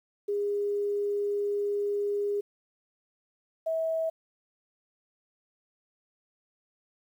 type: tone pair in turn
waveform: sine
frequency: 408.2 / 648 Hz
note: G#4 / E5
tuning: -30 / -30 cents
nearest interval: minor sixth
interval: 800 cents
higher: second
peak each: -26 dBFS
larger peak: neither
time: 0.28-2.41 / 3.66-4.1 s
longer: first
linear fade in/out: 10 ms
effects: 10-bit